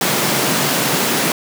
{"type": "high-pass noise", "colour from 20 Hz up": "pink", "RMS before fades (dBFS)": -17, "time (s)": [0.01, 1.32], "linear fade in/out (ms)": 2, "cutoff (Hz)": 130, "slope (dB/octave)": 48, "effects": []}